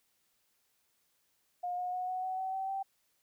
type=tone with pitch steps; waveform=sine; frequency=714 / 722.7 / 731.5 / 740.5 / 749.5 / 758.6 / 767.9 / 777.3 Hz; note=F5 / F#5 / F#5 / F#5 / F#5 / F#5 / G5 / G5; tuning=+38 / -41 / -20 / +1 / +22 / +43 / -36 / -15 cents; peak=-33 dBFS; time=1.63-2.83 s; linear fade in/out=10 ms; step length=150 ms; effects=white hiss -75 dBFS RMS until 3.22 s